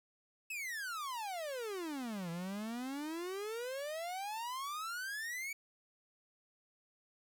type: exponential two-way sweep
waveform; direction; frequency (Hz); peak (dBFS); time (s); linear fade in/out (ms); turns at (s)
45% pulse; down then up; 2646 to 164.81 to 2293; -39; 0.5-5.53; 5; 2.3
effects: 11-bit